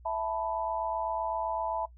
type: chord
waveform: sine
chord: E suspended fourth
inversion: none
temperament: equal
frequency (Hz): 659.3 / 880 / 987.8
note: E5 / A5 / B5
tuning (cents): 0 / 0 / 0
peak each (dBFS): -33 / -33 / -35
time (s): 0.05-1.86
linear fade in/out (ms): 10
effects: noise-tail reverb RT60 0.1 s tail -20 dB re dry + added 60 Hz sine -50 dBFS peak until 1.97 s